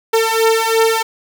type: beating tone pair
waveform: sawtooth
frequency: 448.2 / 451.1 Hz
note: A4 / A4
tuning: +32 / +43 cents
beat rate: 2.9 Hz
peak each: -11 dBFS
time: 0.13-1.03 s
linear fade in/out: 10 ms
effects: none